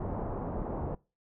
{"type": "low-pass noise", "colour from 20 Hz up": "pink", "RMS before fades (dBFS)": -35, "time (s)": [0, 0.95], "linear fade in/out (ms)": 5, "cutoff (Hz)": 940, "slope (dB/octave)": 24, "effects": ["noise-tail reverb RT60 0.3 s tail -23 dB re dry"]}